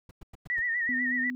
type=noise bursts; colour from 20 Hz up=brown; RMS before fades=-42 dBFS; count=5; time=0.09-0.595 s; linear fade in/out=5 ms; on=21 ms; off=100 ms
type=tone with vibrato; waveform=sine; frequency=1894 Hz; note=A#6; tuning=27 cents sharp; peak=-26 dBFS; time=0.5-1.3 s; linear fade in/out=0 ms; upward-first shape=sine; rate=8.1 Hz; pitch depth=75 cents each way
type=tone; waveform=sine; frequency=251.2 Hz; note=B3; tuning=30 cents sharp; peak=-32 dBFS; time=0.89-1.35 s; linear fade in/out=0 ms
effects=none